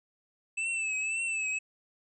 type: tone with vibrato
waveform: square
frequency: 2628 Hz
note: E7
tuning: 6 cents flat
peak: -30 dBFS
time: 0.57-1.59 s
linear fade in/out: 10 ms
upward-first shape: triangle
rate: 1.9 Hz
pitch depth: 66 cents each way
effects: resampled to 22050 Hz